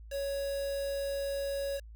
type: tone with quantisation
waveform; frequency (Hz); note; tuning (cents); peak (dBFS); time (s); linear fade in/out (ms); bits
triangle; 556; C#5; +5; -30; 0.1-1.81; 50; 7
effects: added 55 Hz sine -46 dBFS peak until 1.95 s